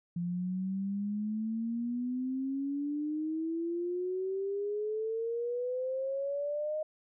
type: exponential sweep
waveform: sine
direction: up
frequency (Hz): 171.7 to 622.3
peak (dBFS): -31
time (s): 0.16-6.83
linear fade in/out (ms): 5
effects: none